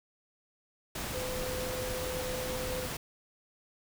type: tone in noise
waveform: sine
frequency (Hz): 508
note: B4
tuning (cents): +49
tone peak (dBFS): -36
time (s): 1.14-2.86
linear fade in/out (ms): 5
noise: pink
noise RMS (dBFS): -37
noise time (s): 0.95-2.97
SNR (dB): -2
effects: none